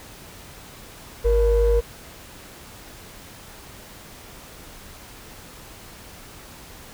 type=ring-modulated tone; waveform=triangle; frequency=261.6 Hz; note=C4; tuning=in tune; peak=-9 dBFS; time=1.24-1.81 s; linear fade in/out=20 ms; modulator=210 Hz; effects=tanh soft clip ceiling -9 dBFS + pink hiss -43 dBFS RMS until 6.93 s